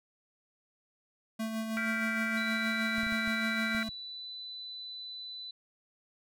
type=tone with tremolo; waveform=square; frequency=221.8 Hz; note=A3; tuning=14 cents sharp; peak=-32 dBFS; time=1.39-3.89 s; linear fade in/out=10 ms; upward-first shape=sine; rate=6.4 Hz; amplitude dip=40%
type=chord; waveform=sine; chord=G dominant seventh; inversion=third; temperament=equal with one note detuned; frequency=1396.9 / 1568 / 1975.5 / 2322 Hz; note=F6 / G6 / B6 / D7; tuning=0 / 0 / 0 / -20 cents; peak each=-37 dBFS; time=1.77-3.83 s; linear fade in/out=0 ms
type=tone with pitch glide; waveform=sine; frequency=3951 to 3995 Hz; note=B7 to B7; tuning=0 to +19 cents; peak=-40 dBFS; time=2.37-5.51 s; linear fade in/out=5 ms; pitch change=+19 cents; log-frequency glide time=3.83-4.3 s
type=clicks; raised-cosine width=5 ms; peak=-34 dBFS; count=7; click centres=2.982 / 3.033 / 3.067 / 3.124 / 3.277 / 3.749 / 3.89 s
effects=none